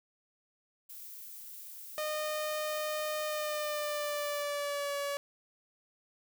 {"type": "noise", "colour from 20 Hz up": "violet", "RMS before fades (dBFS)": -47, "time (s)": [0.89, 4.43], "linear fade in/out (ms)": 10}
{"type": "tone with pitch glide", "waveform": "sawtooth", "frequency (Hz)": [612, 567.7], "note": ["D#5", "C#5"], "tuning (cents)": [-29, 41], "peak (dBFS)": -29, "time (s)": [1.98, 5.17], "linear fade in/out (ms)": 0, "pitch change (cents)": -130, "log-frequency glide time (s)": [3.23, 4.96]}
{"effects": []}